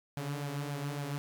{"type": "tone with flanger", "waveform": "sawtooth", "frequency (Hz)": 143.3, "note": "D3", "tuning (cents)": -42, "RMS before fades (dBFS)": -37, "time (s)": [0.17, 1.18], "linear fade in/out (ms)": 0, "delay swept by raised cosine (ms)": [1.2, 6.3], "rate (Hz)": 3.6, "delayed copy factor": 0.55, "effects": ["11-bit"]}